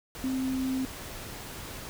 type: tone in noise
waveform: sine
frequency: 261.6 Hz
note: C4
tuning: in tune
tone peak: -27 dBFS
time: 0.24-0.85 s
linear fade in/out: 0 ms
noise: pink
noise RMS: -41 dBFS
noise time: 0.15-1.89 s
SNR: +11 dB
effects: none